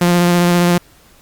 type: tone with vibrato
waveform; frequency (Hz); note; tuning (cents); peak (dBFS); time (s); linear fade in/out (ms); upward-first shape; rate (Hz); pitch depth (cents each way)
sawtooth; 175; F3; +4; -6; 0.01-0.78; 5; triangle; 15; 18
effects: pink hiss -48 dBFS RMS until 1.21 s + Opus 48 kbps